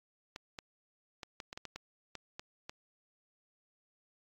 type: clicks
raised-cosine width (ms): 0.2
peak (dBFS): -25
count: 11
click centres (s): 0.361 / 0.588 / 1.232 / 1.402 / 1.529 / 1.575 / 1.653 / 1.76 / 2.153 / 2.395 / 2.695
effects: AAC 48 kbps